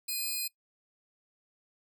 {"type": "tone pair together", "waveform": "10% pulse", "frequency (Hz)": [2478, 4162], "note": ["D#7", "C8"], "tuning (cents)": [-8, -10], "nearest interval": "major sixth", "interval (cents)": 898, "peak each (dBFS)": -27, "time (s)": [0.08, 0.48], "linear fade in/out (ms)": 10, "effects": ["noise-tail reverb RT60 0.1 s tail -21 dB re dry"]}